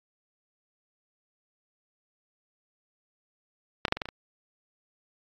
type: clicks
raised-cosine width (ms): 0.3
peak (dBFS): -7 / -17 / -6 / -18 / -14 / -20 / -20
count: 7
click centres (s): 3.852 / 3.882 / 3.924 / 3.97 / 4.018 / 4.056 / 4.088
effects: AAC 48 kbps